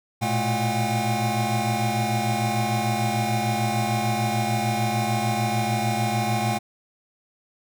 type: tone cluster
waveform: square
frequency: 113.1 / 119.8 / 215.8 / 726 / 806 Hz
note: A2 / A#2 / A3 / F#5 / G5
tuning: +48 / +48 / -33 / -33 / +48 cents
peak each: -29 dBFS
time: 0.21-6.59 s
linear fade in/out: 20 ms
effects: none